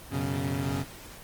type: chord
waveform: 25% pulse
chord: F# suspended fourth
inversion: none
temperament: equal with one note detuned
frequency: 92.5 / 124.62 / 138.59 Hz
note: F#2 / B2 / C#3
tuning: 0 / +16 / 0 cents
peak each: -30 / -31 / -27 dBFS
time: 0.1-0.85 s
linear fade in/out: 50 ms
effects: pink hiss -46 dBFS RMS until 1.23 s + Opus 24 kbps